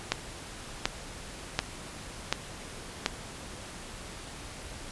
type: click train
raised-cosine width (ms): 0.2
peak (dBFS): -7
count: 5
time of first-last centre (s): 0.12-3.061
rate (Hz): 1.36
effects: pink hiss -43 dBFS RMS until 4.91 s + resampled to 24000 Hz